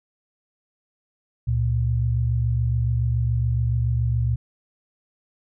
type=tone pair together; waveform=sine; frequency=69.45 / 116.54 Hz; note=C#2 / A#2; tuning=+4 / 0 cents; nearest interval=major sixth; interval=896 cents; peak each=-24 / -20 dBFS; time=1.47-4.36 s; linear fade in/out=10 ms; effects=none